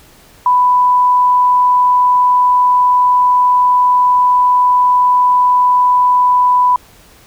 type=tone; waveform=sine; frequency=993 Hz; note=B5; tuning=9 cents sharp; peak=-7 dBFS; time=0.46-6.76 s; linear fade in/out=2 ms; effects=pink hiss -44 dBFS RMS until 7.26 s